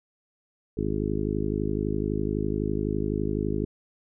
harmonic tone, 51.91 Hz, G#1, in tune, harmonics 1 / 2 / 3 / 4 / 5 / 6 / 7 / 8, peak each -33 / -33 / -33 / -33 / -33 / -33 / -33 / -33 dBFS, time 0.77-3.65 s, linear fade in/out 5 ms, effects none

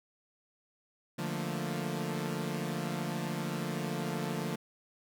sawtooth chord, Bb major seventh, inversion first, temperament equal, 146.83 / 174.61 / 220 / 233.1 Hz, D3 / F3 / A3 / Bb3, 0 / 0 / 0 / 0 cents, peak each -34 / -33 / -36 / -38 dBFS, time 1.18-4.56 s, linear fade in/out 10 ms, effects none

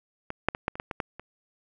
clicks, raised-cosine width 0.5 ms, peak -18 / -6 / -17 / -10 / -24 / -15 / -17 / -13 / -25 dBFS, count 9, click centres 0.304 / 0.486 / 0.549 / 0.681 / 0.755 / 0.799 / 0.912 / 1.002 / 1.196 s, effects none

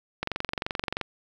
click train, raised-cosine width 0.3 ms, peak -12 dBFS, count 19, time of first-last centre 0.23-1.013 s, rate 23 Hz, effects 8-bit

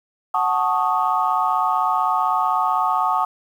sine chord, D# half-diminished seventh, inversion first, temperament equal, 740 / 880 / 1108.7 / 1244.5 Hz, F#5 / A5 / C#6 / D#6, 0 / 0 / 0 / 0 cents, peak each -22 dBFS, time 0.34-3.25 s, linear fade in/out 5 ms, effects tanh soft clip ceiling -6 dBFS + 8-bit

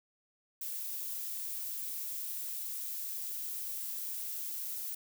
violet noise, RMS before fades -39 dBFS, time 0.61-4.95 s, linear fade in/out 5 ms, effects none

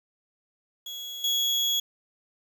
35% pulse tone with level steps, 3343 Hz, G#7, 11 cents sharp, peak -33 / -21 dBFS, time 0.86-1.8 s, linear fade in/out 5 ms, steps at 1.24 s, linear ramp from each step 2 ms, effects 9-bit

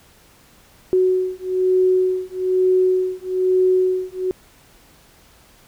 sine beating tone pair, 370 / 371.1 Hz, F#4 / F#4, 0 / +5 cents, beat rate 1.1 Hz, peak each -18 dBFS, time 0.93-4.31 s, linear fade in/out 0 ms, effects pink hiss -51 dBFS RMS until 5.67 s

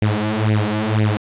sawtooth tone with flanger, 107.1 Hz, A2, 46 cents flat, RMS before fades -18 dBFS, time 0.02-1.17 s, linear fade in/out 0 ms, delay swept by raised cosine 0.39 to 5.99 ms, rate 2 Hz, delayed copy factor +0.95, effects resampled to 8000 Hz + 7-bit

